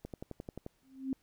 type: click train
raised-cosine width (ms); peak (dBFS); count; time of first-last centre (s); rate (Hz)
2; -28; 8; 0.05-0.664; 11.4
type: tone with exponential growth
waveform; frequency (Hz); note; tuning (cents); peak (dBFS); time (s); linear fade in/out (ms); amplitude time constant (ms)
sine; 265.6; C4; +26; -28; 0.83-1.13; 1; 65
effects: pink hiss -73 dBFS RMS until 1.22 s